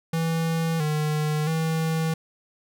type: tone with pitch steps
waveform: square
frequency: 163.9 / 152.1 / 161.1 Hz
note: E3 / D#3 / E3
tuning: -10 / -39 / -39 cents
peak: -23 dBFS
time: 0.13-2.14 s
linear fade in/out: 5 ms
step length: 670 ms
effects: none